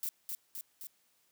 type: noise with echo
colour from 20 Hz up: violet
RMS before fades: -36 dBFS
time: 0.03-0.09 s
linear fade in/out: 0 ms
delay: 260 ms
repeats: 3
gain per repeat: -3 dB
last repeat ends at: 0.87 s
effects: white hiss -72 dBFS RMS until 1.31 s + high-pass 80 Hz 12 dB/octave